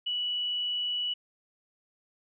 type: tone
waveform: sine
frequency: 2947 Hz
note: F#7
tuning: 8 cents flat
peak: -28 dBFS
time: 0.06-1.14 s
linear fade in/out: 10 ms
effects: none